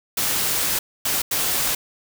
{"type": "noise bursts at uneven times", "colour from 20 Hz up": "white", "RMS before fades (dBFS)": -22, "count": 3, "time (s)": [[0.17, 0.79], [1.05, 1.22], [1.31, 1.75]], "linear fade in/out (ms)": 5, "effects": []}